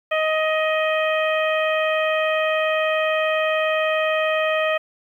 harmonic tone, 627 Hz, D#5, 13 cents sharp, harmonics 1 / 2 / 3 / 4 / 5, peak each -20 / -26 / -26 / -27 / -32 dBFS, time 0.11-4.78 s, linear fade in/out 10 ms, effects 9-bit

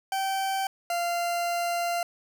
40% pulse tone pair in turn, 774 / 692.2 Hz, G5 / F5, -22 / -16 cents, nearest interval major second, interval 194 cents, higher first, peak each -25 dBFS, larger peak neither, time 0.12-0.67 / 0.9-2.03 s, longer second, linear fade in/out 2 ms, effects none

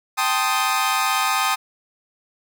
sawtooth chord, A half-diminished seventh, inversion third, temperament equal, 784 / 880 / 1046.5 / 1244.5 Hz, G5 / A5 / C6 / Eb6, 0 / 0 / 0 / 0 cents, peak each -21 / -22 / -22 / -18 dBFS, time 0.17-1.56 s, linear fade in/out 20 ms, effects none

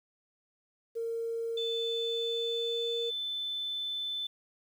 sine tone with pitch glide, 459.6 to 466.6 Hz, A#4 to A#4, -25 to +2 cents, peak -31 dBFS, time 0.95-3.11 s, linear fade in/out 20 ms, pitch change +27 cents, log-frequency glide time 1.67-2.92 s
sine tone, 3520 Hz, A7, in tune, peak -32 dBFS, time 1.57-4.27 s, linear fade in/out 5 ms
effects tanh soft clip ceiling -24 dBFS + 10-bit

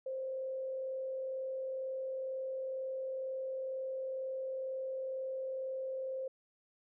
sine tone with frequency modulation, 526 Hz, C5, 9 cents sharp, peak -36 dBFS, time 0.06-6.28 s, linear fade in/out 5 ms, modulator 42.1 Hz, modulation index 0.22, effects none

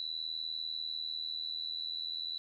sine tone with amplitude modulation, 3967 Hz, B7, 7 cents sharp, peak -32 dBFS, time 0-2.38 s, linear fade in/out 0 ms, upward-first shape sine, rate 80.2 Hz, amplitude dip 85%, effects 12-bit

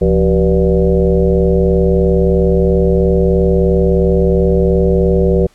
sine tone with frequency modulation, 277.2 Hz, C#4, in tune, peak -8 dBFS, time 0.01-5.47 s, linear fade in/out 10 ms, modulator 103 Hz, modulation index 2.5, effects pink hiss -51 dBFS RMS until 5.54 s + low-pass 10000 Hz 12 dB/octave

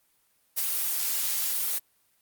blue noise with ADSR envelope, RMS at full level -25 dBFS, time 0.56-1.79 s, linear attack 27 ms, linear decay 18 ms, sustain -3 dB, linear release 12 ms, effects white hiss -68 dBFS RMS until 2.21 s + Opus 32 kbps

